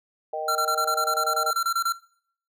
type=chord; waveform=sine; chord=Eb major; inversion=second; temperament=equal with one note detuned; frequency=466.2 / 622.3 / 780.4 Hz; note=Bb4 / Eb5 / G5; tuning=0 / 0 / -8 cents; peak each=-34 / -30 / -31 dBFS; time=0.33-1.51 s; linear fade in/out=5 ms
type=tone bursts; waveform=square; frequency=1364 Hz; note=F6; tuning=41 cents flat; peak=-22 dBFS; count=15; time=0.48-1.925 s; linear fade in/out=5 ms; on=73 ms; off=25 ms
effects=noise-tail reverb RT60 0.6 s tail -21 dB re dry